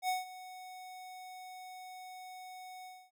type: tone with ADSR envelope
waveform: square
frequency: 740 Hz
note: F#5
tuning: in tune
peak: -30 dBFS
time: 0.02-3.11 s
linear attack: 67 ms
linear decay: 160 ms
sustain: -17 dB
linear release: 260 ms
effects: none